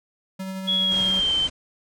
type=tone with tremolo; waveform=square; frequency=190 Hz; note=F#3; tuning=46 cents sharp; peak=-29 dBFS; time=0.39-1.2 s; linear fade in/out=10 ms; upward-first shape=sine; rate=12 Hz; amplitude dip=25%
type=tone with pitch glide; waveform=sine; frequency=3346 to 3104 Hz; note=G#7 to G7; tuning=+12 to -18 cents; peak=-19 dBFS; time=0.67-1.48 s; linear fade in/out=20 ms; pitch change=-130 cents; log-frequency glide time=0.77-1.36 s
type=low-pass noise; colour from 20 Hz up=pink; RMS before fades=-36 dBFS; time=0.91-1.5 s; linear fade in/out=10 ms; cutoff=9200 Hz; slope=96 dB/octave
effects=none